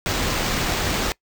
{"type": "noise with sample-and-hold", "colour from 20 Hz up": "pink", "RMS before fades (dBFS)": -23, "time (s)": [0.06, 1.12], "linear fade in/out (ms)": 0, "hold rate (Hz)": 11025, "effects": ["noise-tail reverb RT60 0.1 s tail -23 dB re dry"]}